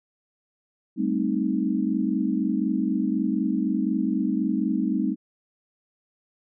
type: chord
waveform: sine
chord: A half-diminished seventh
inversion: third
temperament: equal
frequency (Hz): 196 / 220 / 261.6 / 311.1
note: G3 / A3 / C4 / Eb4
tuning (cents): 0 / 0 / 0 / 0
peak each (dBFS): -27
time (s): 0.96-5.16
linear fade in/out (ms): 50
effects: none